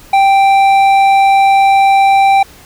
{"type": "tone with hard clipping", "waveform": "sine", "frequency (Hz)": 784, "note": "G5", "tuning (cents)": 0, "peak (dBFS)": -7, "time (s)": [0.13, 2.43], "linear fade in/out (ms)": 5, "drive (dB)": 8, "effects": ["pink hiss -39 dBFS RMS until 2.65 s"]}